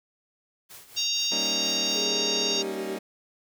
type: noise with tremolo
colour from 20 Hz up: white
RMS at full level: -44 dBFS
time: 0.69-2.07 s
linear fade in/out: 20 ms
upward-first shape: triangle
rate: 4.2 Hz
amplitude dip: 75%
type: harmonic tone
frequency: 930 Hz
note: A#5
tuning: 4 cents flat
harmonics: 3 / 4 / 5 / 6 / 7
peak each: -32 / -29 / -30 / -31 / -33 dBFS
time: 0.96-2.63 s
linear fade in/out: 20 ms
type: chord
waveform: 20% pulse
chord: Eb dominant seventh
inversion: first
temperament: equal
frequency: 196 / 233.1 / 277.2 / 311.1 Hz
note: G3 / Bb3 / Db4 / Eb4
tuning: 0 / 0 / 0 / 0 cents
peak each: -33 / -33 / -34 / -33 dBFS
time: 1.31-2.99 s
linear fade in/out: 10 ms
type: tone with pitch glide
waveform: sine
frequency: 415.3 to 383 Hz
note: G#4 to G4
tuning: 0 to -40 cents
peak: -32 dBFS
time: 1.95-2.97 s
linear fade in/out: 10 ms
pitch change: -140 cents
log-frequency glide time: 2.46-2.72 s
effects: none